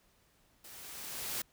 white noise with level ramp, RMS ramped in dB -52 to -36 dBFS, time 0.64-1.42 s, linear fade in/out 5 ms, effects pink hiss -69 dBFS RMS until 1.52 s

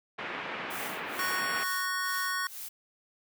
white low-pass noise, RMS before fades -37 dBFS, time 0.18-1.64 s, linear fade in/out 10 ms, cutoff 2500 Hz, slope 24 dB/octave
blue noise with tremolo, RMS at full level -40 dBFS, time 0.7-2.69 s, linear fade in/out 10 ms, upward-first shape sine, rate 2.2 Hz, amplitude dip 95%
square chord, F# major, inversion second, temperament just, 1110 / 1480 / 1850 Hz, C#6 / F#6 / A#6, +2 / 0 / -14 cents, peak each -35 dBFS, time 1.19-2.47 s, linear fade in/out 2 ms
effects high-pass 200 Hz 12 dB/octave

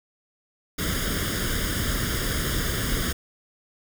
pink noise with comb filter, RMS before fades -26 dBFS, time 0.78-3.13 s, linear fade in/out 10 ms, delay 0.59 ms, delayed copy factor +0.8, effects none

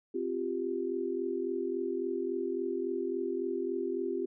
sine chord, C suspended fourth, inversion none, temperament just, 261.6 / 348.8 / 392.4 Hz, C4 / F4 / G4, 0 / -2 / +2 cents, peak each -38 / -34 / -34 dBFS, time 0.14-4.26 s, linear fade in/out 10 ms, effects none

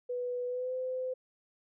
sine tone with pitch glide, 492.9 to 512.1 Hz, B4 to C5, -3 to -37 cents, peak -32 dBFS, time 0.09-1.14 s, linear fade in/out 10 ms, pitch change +66 cents, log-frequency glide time 0.47-0.74 s, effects none

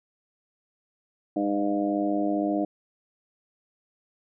harmonic tone with a mistuned harmonic, 101.8 Hz, G#2, 34 cents flat, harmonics 2 / 3 / 4 / 5 / 6 / 7, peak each -32 / -25 / -37 / -36 / -31 / -32 dBFS, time 1.36-2.65 s, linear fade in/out 5 ms, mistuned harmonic 7, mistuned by -16 cents, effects none

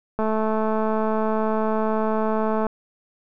click train, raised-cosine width 1 ms, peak -11 dBFS, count 541, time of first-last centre 0.19-2.667 s, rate 218 Hz, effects none

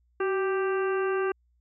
harmonic tone with a mistuned harmonic, 392.1 Hz, G4, in tune, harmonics 1 / 2 / 3 / 4 / 5 / 6 / 7, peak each -25 / -38 / -34 / -35 / -45 / -49 / -43 dBFS, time 0.2-1.32 s, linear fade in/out 5 ms, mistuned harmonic 1, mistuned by -53 cents, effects added 60 Hz sine -64 dBFS peak until 1.6 s

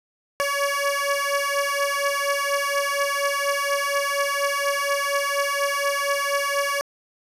15% pulse beating tone pair, 562 / 566.2 Hz, C#5 / C#5, +24 / +37 cents, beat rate 4.2 Hz, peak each -18 dBFS, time 0.4-6.81 s, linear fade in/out 0 ms, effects resampled to 32000 Hz + 8-bit

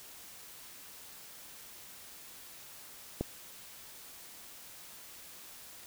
click, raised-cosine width 2 ms, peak -18 dBFS, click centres 3.21 s, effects white hiss -51 dBFS RMS until 5.86 s

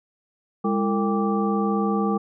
sine tone cluster, 204.3 / 337.8 / 453.7 / 792 / 1167 Hz, G#3 / E4 / A#4 / G5 / D6, -28 / +42 / -47 / +18 / -11 cents, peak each -22 / -29 / -27 / -29 / -29 dBFS, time 0.64-2.18 s, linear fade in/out 10 ms, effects none

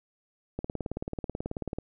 click train, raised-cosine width 2 ms, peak -19 dBFS, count 23, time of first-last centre 0.59-1.786 s, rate 18.4 Hz, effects none

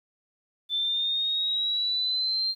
sine linear sweep, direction up, 3520 to 4186 Hz, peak -24 dBFS, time 0.69-2.55 s, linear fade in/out 50 ms, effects 10-bit

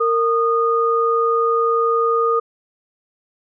sine tone pair together, 460.3 / 1228.9 Hz, A#4 / D#6, -22 / -22 cents, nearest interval octave + perfect fourth, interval 1700 cents, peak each -17 dBFS, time 0-2.4 s, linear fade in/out 10 ms, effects none

